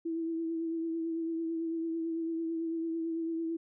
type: tone with vibrato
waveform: sine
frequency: 328.7 Hz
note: E4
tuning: 5 cents flat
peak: -31 dBFS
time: 0.05-3.57 s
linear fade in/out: 10 ms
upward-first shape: triangle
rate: 9 Hz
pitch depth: 30 cents each way
effects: none